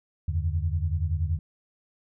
sine tone cluster, 80.6 / 91.1 / 146.2 Hz, E2 / F#2 / D3, -38 / -26 / -7 cents, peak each -26 / -28 / -34 dBFS, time 0.28-1.39 s, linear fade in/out 5 ms, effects none

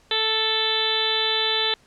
harmonic tone, 440 Hz, A4, in tune, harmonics 1 / 2 / 3 / 4 / 5 / 6 / 7 / 8 / 9, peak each -29 / -31 / -34 / -30 / -34 / -34 / -29 / -24 / -26 dBFS, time 0.11-1.74 s, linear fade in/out 2 ms, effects pink hiss -57 dBFS RMS until 1.86 s + low-pass 8000 Hz 12 dB/octave

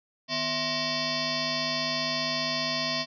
sine tone with frequency modulation, 2680 Hz, E7, 28 cents sharp, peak -26 dBFS, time 0.28-3.06 s, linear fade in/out 50 ms, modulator 405 Hz, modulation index 6.3, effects none

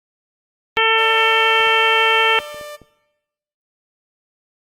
harmonic tone, 447.3 Hz, A4, 28 cents sharp, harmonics 1 / 2 / 3 / 4 / 5 / 6 / 7, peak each -20 / -20 / -20 / -20 / -20 / -20 / -20 dBFS, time 0.77-2.39 s, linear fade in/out 0 ms
sawtooth tone with pitch glide, 589 to 593.4 Hz, D5 to D5, +5 to +18 cents, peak -27 dBFS, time 0.97-2.77 s, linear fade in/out 20 ms, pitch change +13 cents, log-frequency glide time 1.66-2.13 s
clicks, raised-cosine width 2 ms, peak -29 dBFS, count 6, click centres 1.605 / 1.671 / 2.401 / 2.545 / 2.612 / 2.817 s
effects noise-tail reverb RT60 1.0 s tail -20 dB re dry + Opus 32 kbps

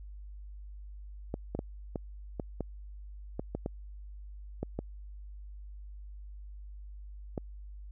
clicks, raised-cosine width 2 ms, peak -20 dBFS, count 12, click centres 1.341 / 1.55 / 1.591 / 1.958 / 2.398 / 2.607 / 3.395 / 3.55 / 3.661 / 4.63 / 4.79 / 7.378 s, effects added 50 Hz sine -43 dBFS peak until 7.91 s

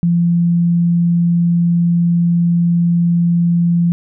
sine tone, 171.5 Hz, F3, 31 cents flat, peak -10 dBFS, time 0.03-3.92 s, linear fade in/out 0 ms, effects none

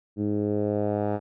10% pulse tone with low-pass filter sweep, 103.83 Hz, G#2, in tune, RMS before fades -26 dBFS, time 0.16-1.2 s, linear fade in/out 50 ms, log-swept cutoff 290 to 930 Hz, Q 2, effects none

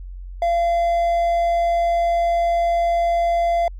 triangle tone, 685 Hz, F5, 34 cents flat, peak -14 dBFS, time 0.42-3.68 s, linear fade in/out 2 ms, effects added 45 Hz sine -31 dBFS peak until 3.79 s

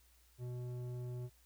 square tone with low-pass filter, 123.47 Hz, B2, in tune, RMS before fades -43 dBFS, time 0.38-1.3 s, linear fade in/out 50 ms, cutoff 470 Hz, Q 0.8, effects added 60 Hz sine -67 dBFS peak until 1.45 s + white hiss -70 dBFS RMS until 1.45 s

